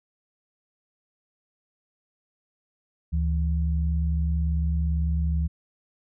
sine tone pair together, 73.47 / 164.81 Hz, D2 / E3, +1 / 0 cents, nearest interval octave + major second, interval 1399 cents, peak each -22 / -29 dBFS, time 3.12-5.48 s, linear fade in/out 20 ms, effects none

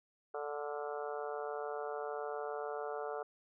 harmonic tone with a mistuned harmonic, 146.83 Hz, D3, in tune, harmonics 3 / 4 / 5 / 6 / 7 / 8 / 9 / 10, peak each -41 / -44 / -44 / -51 / -53 / -50 / -49 / -52 dBFS, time 0.34-3.23 s, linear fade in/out 5 ms, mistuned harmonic 10, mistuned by -54 cents, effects none

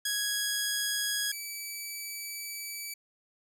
10% pulse tone pair in turn, 1661.2 / 2301 Hz, G#6 / D7, 0 / -36 cents, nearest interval tritone, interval 564 cents, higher second, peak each -20 / -28 dBFS, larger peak first, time 0.05-1.32 / 1.32-2.94 s, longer second, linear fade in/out 5 ms, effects none

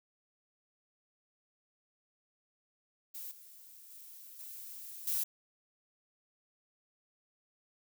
violet noise with level steps, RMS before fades -44 / -55 / -52 / -47 / -33 dBFS, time 3.14-5.24 s, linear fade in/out 10 ms, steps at 3.31 / 3.9 / 4.39 / 5.07 s, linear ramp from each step 5 ms, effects none

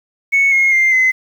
sine tone with pitch steps, 2211 / 2154 / 2099 / 2045 Hz, C#7 / C7 / C7 / C7, -5 / +50 / +5 / -40 cents, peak -8 dBFS, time 0.32-1.12 s, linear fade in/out 20 ms, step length 200 ms, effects tanh soft clip ceiling -6 dBFS + 7-bit

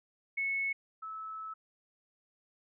sine tone pair in turn, 2200 / 1302.8 Hz, C#7 / E6, -14 / -21 cents, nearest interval major sixth, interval 907 cents, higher first, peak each -30 / -39 dBFS, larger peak first, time 0.37-0.73 / 1.02-1.54 s, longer second, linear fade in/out 10 ms, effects none

